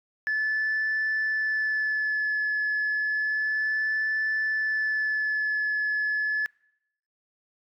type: tone with vibrato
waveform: sine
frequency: 1731 Hz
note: A6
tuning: 29 cents flat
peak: -22 dBFS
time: 0.27-6.46 s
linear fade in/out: 0 ms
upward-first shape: sine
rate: 0.31 Hz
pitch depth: 18 cents each way
effects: noise-tail reverb RT60 0.8 s tail -25 dB re dry + tanh soft clip ceiling -21 dBFS